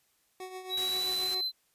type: tone with tremolo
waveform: 25% pulse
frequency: 372 Hz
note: F#4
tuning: 9 cents sharp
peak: -34 dBFS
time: 0.4-1.41 s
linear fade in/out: 2 ms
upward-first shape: triangle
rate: 7.5 Hz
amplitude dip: 65%
type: tone with pitch glide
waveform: triangle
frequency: 3884 to 4065 Hz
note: B7 to B7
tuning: -30 to +49 cents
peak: -28 dBFS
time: 0.69-1.52 s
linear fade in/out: 50 ms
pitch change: +79 cents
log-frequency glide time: 0.8-1.35 s
type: noise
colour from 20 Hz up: white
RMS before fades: -40 dBFS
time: 0.77-1.35 s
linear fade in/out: 5 ms
effects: white hiss -71 dBFS RMS until 1.74 s + resampled to 32000 Hz